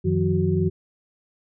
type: tone cluster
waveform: sine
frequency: 93 / 157.3 / 179.6 / 372.2 Hz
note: F#2 / D#3 / F3 / F#4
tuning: +9 / +19 / +49 / +10 cents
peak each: -24 dBFS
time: 0.04-0.7 s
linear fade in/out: 20 ms
effects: none